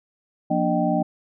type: tone cluster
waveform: sine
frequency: 174.4 / 235.8 / 295.6 / 614 / 776 Hz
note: F3 / A#3 / D4 / D#5 / G5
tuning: -2 / +20 / +11 / -23 / -18 cents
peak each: -25 dBFS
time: 0.5-1.03 s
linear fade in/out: 10 ms
effects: none